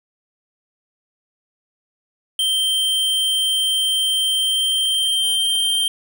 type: tone with pitch glide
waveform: square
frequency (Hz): 3136 to 3156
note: G7 to G7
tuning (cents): 0 to +11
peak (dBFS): -17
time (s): 2.39-5.88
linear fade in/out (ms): 2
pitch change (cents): +11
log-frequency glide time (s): 4.32-5.71
effects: none